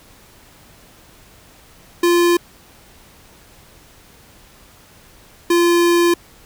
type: tone pair in turn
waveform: square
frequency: 346.7 / 344.8 Hz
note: F4 / F4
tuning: -13 / -22 cents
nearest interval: unison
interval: 9 cents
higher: first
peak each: -12 dBFS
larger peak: neither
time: 2.03-2.37 / 5.5-6.14 s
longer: second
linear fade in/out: 5 ms
effects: pink hiss -47 dBFS RMS until 6.45 s